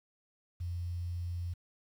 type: tone with quantisation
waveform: sine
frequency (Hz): 87.31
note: F2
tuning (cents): 0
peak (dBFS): -34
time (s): 0.6-1.54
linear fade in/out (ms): 10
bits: 10
effects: none